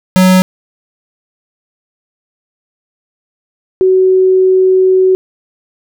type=tone pair in turn; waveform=square / sine; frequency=185.4 / 374.7 Hz; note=F#3 / F#4; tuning=+4 / +22 cents; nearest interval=octave; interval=1218 cents; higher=second; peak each=-5 dBFS; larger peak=neither; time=0.16-0.42 / 3.81-5.15 s; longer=second; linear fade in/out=0 ms; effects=none